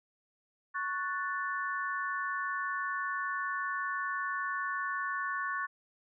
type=chord; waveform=sine; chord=F# minor; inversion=second; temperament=equal; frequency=1108.7 / 1480 / 1760 Hz; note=C#6 / F#6 / A6; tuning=0 / 0 / 0 cents; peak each=-35 / -37 / -37 dBFS; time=0.74-5.67 s; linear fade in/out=20 ms; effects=none